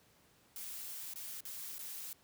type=noise with dropouts; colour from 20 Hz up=blue; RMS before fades=-45 dBFS; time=0.56-2.13 s; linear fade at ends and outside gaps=1 ms; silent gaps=1.137-1.158 / 1.406-1.452 / 1.783-1.792 s; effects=pink hiss -67 dBFS RMS until 2.23 s + high-pass 80 Hz 12 dB/octave